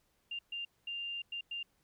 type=tone bursts at uneven times; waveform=sine; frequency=2794 Hz; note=F7; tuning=in tune; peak=-37 dBFS; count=5; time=0.31-0.39 / 0.52-0.65 / 0.87-1.22 / 1.32-1.41 / 1.51-1.63 s; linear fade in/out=5 ms; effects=pink hiss -75 dBFS RMS until 1.83 s